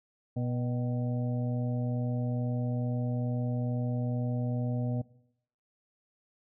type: harmonic tone with a mistuned harmonic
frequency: 122.3 Hz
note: B2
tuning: 16 cents flat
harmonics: 1 / 2 / 4 / 5 / 6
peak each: -30 / -34 / -43 / -42 / -48 dBFS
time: 0.36-5.02 s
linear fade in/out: 10 ms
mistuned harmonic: 6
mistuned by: +68 cents
effects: noise-tail reverb RT60 0.7 s tail -19 dB re dry